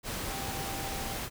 sine tone in noise, 785 Hz, G5, 2 cents sharp, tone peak -41 dBFS, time 0.25-1.18 s, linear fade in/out 50 ms, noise pink, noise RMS -36 dBFS, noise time 0.03-1.3 s, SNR -8 dB, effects none

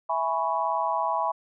sine chord, C# minor seventh, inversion first, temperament equal, 659.3 / 830.6 / 987.8 / 1108.7 Hz, E5 / G#5 / B5 / C#6, 0 / 0 / 0 / 0 cents, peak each -30 / -29 / -27 / -31 dBFS, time 0.09-1.32 s, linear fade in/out 10 ms, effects none

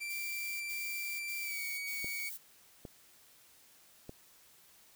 40% pulse tone with pitch glide, 2349 to 2249 Hz, D7 to C#7, 0 to +24 cents, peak -37 dBFS, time 0-2.3 s, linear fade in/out 20 ms, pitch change -76 cents, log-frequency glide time 1.41-1.62 s
violet noise bursts, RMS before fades -44 dBFS, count 4, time 0.09-2.38 s, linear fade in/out 20 ms, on 520 ms, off 70 ms
clicks, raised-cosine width 2 ms, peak -31 dBFS, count 3, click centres 2.045 / 2.852 / 4.094 s
effects white hiss -62 dBFS RMS until 4.95 s

